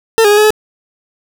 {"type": "tone with pitch steps", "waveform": "40% pulse", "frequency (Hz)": [450.9, 411.3, 414.8, 424.4, 428.3], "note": ["A4", "G#4", "G#4", "G#4", "A4"], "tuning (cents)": [42, -17, -2, 38, -47], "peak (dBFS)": -5, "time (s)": [0.18, 0.505], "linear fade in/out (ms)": 0, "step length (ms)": 65, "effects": []}